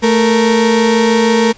35% pulse tone pair together, 220.6 / 467.4 Hz, A3 / A#4, +5 / +5 cents, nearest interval octave + minor second, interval 1300 cents, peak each -10 dBFS, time 0.02-1.53 s, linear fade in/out 20 ms, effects pink hiss -42 dBFS RMS until 1.57 s + resampled to 16000 Hz

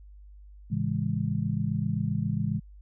sine chord, A major seventh, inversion none, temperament just, 110 / 137.5 / 165 / 206.2 Hz, A2 / C#3 / E3 / G#3, 0 / -14 / +2 / -12 cents, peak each -31 dBFS, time 0.7-2.6 s, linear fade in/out 20 ms, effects added 50 Hz sine -46 dBFS peak until 2.81 s

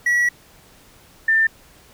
triangle / sine tone pair in turn, 1933 / 1789.9 Hz, B6 / A6, -38 / +29 cents, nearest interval minor second, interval 133 cents, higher first, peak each -13 dBFS, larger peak neither, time 0.06-0.29 / 1.28-1.47 s, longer first, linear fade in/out 5 ms, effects pink hiss -50 dBFS RMS until 1.93 s

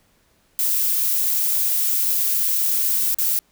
violet noise with dropouts, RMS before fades -20 dBFS, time 0.59-3.39 s, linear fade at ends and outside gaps 1 ms, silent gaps 3.145-3.185 s, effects pink hiss -61 dBFS RMS until 3.51 s

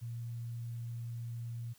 sine tone, 117.6 Hz, A#2, 16 cents sharp, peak -38 dBFS, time 0.01-1.74 s, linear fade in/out 20 ms, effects white hiss -65 dBFS RMS until 1.78 s

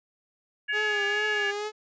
harmonic tone, 564 Hz, C#5, 30 cents sharp, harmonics 3 / 4 / 5, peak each -26 / -37 / -34 dBFS, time 0.68-1.52 s, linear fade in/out 20 ms
sawtooth tone with vibrato, 415.3 Hz, G#4, in tune, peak -26 dBFS, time 0.72-1.72 s, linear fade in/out 50 ms, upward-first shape triangle, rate 2.3 Hz, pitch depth 58 cents each way
effects resampled to 16000 Hz

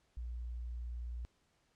sine tone, 59.6 Hz, A#1, 39 cents sharp, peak -39 dBFS, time 0.17-1.25 s, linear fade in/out 0 ms, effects pink hiss -75 dBFS RMS until 1.75 s + low-pass 8000 Hz 12 dB/octave

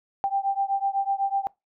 sine beating tone pair, 785 / 793 Hz, G5 / G5, +2 / +20 cents, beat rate 8 Hz, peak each -25 / -26 dBFS, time 0.24-1.47 s, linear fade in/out 0 ms, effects noise-tail reverb RT60 0.2 s tail -23 dB re dry

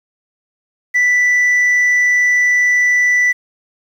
sine tone, 1975.5 Hz, B6, in tune, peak -7 dBFS, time 0.94-3.33 s, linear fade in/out 20 ms, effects tanh soft clip ceiling -9 dBFS + 7-bit

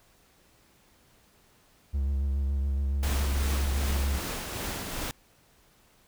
triangle tone with vibrato, 69 Hz, C#2, 7 cents flat, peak -23 dBFS, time 1.93-4.19 s, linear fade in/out 20 ms, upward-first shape sine, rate 7.1 Hz, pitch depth 39 cents each way
pink noise with tremolo, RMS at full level -33 dBFS, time 3.03-5.11 s, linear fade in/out 0 ms, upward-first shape triangle, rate 2.6 Hz, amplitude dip 35%
effects pink hiss -62 dBFS RMS until 6.07 s

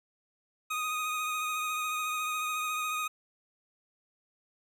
25% pulse tone with vibrato, 1244.5 Hz, D#6, in tune, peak -27 dBFS, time 0.7-3.08 s, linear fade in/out 10 ms, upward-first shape triangle, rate 14 Hz, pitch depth 26 cents each way, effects 11-bit

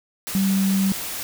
sine tone in noise, 193.7 Hz, G3, 20 cents flat, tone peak -17 dBFS, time 0.35-0.92 s, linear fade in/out 0 ms, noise white, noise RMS -30 dBFS, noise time 0.27-1.23 s, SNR +10 dB, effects none

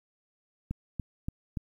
click train, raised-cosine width 5 ms, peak -20 dBFS, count 4, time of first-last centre 0.71-1.572 s, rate 3.48 Hz, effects 10-bit

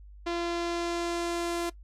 sawtooth tone with low-pass filter sweep, 342.9 Hz, F4, 32 cents flat, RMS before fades -31 dBFS, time 0.26-1.7 s, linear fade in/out 10 ms, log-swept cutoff 4400 to 11000 Hz, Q 1, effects noise-tail reverb RT60 0.1 s tail -19 dB re dry + added 50 Hz sine -46 dBFS peak until 1.83 s

